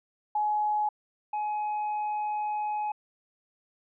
sine / triangle tone pair in turn, 843 / 843 Hz, G#5 / G#5, +26 / +26 cents, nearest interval unison, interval 0 cents, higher neither, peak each -24 / -26 dBFS, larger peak first, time 0.35-0.89 / 1.33-2.92 s, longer second, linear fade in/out 5 ms, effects resampled to 8000 Hz

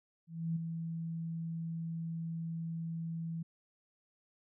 sine tone with ADSR envelope, 164.81 Hz, E3, in tune, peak -30 dBFS, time 0.27-3.43 s, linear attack 290 ms, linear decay 10 ms, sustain -6 dB, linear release 9 ms, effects none

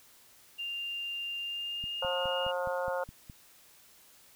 sine tone with pitch glide, 2794 to 2844 Hz, F7 to F7, 0 to +31 cents, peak -34 dBFS, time 0.58-2.52 s, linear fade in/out 20 ms, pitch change +31 cents, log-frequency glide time 1.39-2.18 s
click train, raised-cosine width 5 ms, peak -33 dBFS, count 8, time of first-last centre 1.84-3.298 s, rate 4.8 Hz
harmonic tone, 178.7 Hz, F3, 40 cents sharp, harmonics 3 / 4 / 5 / 6 / 7 / 8, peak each -32 / -40 / -38 / -43 / -44 / -40 dBFS, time 2.02-3.04 s, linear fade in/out 5 ms
effects white hiss -59 dBFS RMS until 4.35 s

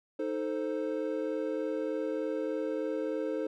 triangle chord, A diminished, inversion second, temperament equal, 311.1 / 440 / 523.3 Hz, Eb4 / A4 / C5, 0 / 0 / 0 cents, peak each -33 dBFS, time 0.19-3.47 s, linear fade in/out 5 ms, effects none

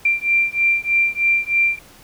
sine beating tone pair, 2364 / 2367.2 Hz, D7 / D7, +11 / +13 cents, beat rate 3.2 Hz, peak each -18 dBFS, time 0.05-1.79 s, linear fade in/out 5 ms, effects pink hiss -46 dBFS RMS until 2.03 s

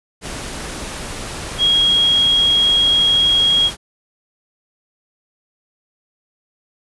sine tone in noise, 3284 Hz, G#7, 20 cents flat, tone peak -11 dBFS, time 1.58-3.71 s, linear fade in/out 50 ms, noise pink, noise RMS -28 dBFS, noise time 0.21-3.77 s, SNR +14 dB, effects resampled to 24000 Hz

